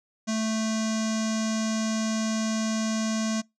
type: tone with low-pass filter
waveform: square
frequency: 220 Hz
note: A3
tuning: in tune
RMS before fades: -27 dBFS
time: 0.27-3.42 s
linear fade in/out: 20 ms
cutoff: 6400 Hz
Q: 4.7
effects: noise-tail reverb RT60 0.2 s tail -26 dB re dry